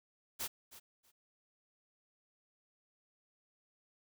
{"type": "noise with echo", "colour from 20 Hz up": "white", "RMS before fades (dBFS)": -39, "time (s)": [0.39, 0.48], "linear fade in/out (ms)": 20, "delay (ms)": 320, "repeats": 2, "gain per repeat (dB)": -15, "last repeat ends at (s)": 1.12, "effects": []}